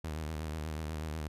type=tone with vibrato; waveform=sawtooth; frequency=77.78 Hz; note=D#2; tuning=in tune; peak=-32 dBFS; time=0.04-1.28 s; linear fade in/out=5 ms; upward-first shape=sine; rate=8.2 Hz; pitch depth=69 cents each way; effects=resampled to 32000 Hz